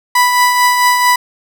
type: tone with tremolo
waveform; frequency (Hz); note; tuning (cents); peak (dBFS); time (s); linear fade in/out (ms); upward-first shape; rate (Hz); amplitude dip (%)
30% pulse; 987.8; B5; 0; -4; 0.15-1.16; 5; triangle; 4.5; 45
effects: none